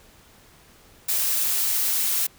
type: noise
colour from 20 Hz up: blue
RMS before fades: -23 dBFS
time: 1.08-2.27 s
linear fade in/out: 10 ms
effects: pink hiss -53 dBFS RMS until 2.38 s